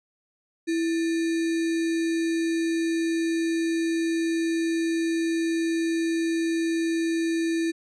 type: tone with sample-and-hold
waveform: sine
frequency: 329.6 Hz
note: E4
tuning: in tune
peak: -22 dBFS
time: 0.67-7.72 s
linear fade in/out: 20 ms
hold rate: 2100 Hz
effects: resampled to 22050 Hz